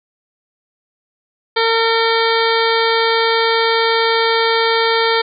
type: harmonic tone with a mistuned harmonic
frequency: 454.9 Hz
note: A#4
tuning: 42 cents flat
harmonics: 1 / 2 / 3 / 4 / 5 / 7 / 8 / 9 / 10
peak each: -16 / -19 / -21 / -22 / -23 / -24 / -25 / -26 / -26 dBFS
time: 1.56-5.22 s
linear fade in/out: 10 ms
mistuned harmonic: 10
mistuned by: +18 cents
effects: none